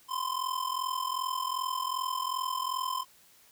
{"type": "ring-modulated tone", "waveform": "square", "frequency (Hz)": 1035, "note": "C6", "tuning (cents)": -19, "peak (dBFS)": -28, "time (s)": [0.08, 3.05], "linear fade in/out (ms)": 50, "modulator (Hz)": 21.3, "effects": ["white hiss -60 dBFS RMS until 3.51 s"]}